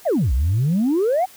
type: exponential two-way sweep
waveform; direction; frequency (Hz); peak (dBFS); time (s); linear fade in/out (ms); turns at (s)
sine; down then up; 784 to 57.7 to 784; -14; 0.05-1.26; 20; 0.33
effects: tanh soft clip ceiling -13 dBFS + white hiss -46 dBFS RMS until 1.36 s